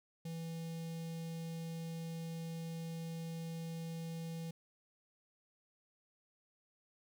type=tone with notch filter; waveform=square; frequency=164.81 Hz; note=E3; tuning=in tune; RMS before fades=-43 dBFS; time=0.25-4.51 s; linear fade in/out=5 ms; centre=1300 Hz; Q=0.66; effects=none